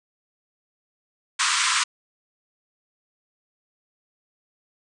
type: band-pass noise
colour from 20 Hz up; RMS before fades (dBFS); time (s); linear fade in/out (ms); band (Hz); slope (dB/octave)
pink; -22; 1.39-1.84; 10; 990 to 9100; 96
effects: none